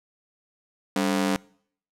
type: ring-modulated tone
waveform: sawtooth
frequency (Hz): 241.4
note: B3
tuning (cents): -39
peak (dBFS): -15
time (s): 0.96-1.36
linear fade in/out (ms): 0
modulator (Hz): 45.8
effects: noise-tail reverb RT60 0.6 s tail -24 dB re dry + low-pass 12000 Hz 12 dB/octave